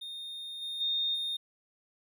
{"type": "tone with level steps", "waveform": "triangle", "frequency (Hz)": 3670, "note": "A#7", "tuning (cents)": -28, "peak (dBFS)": [-37, -33, -24, -29], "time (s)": [0.01, 1.37], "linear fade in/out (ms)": 10, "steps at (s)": [0.61, 0.8, 1.14], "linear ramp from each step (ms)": 20, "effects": ["tanh soft clip ceiling -26 dBFS"]}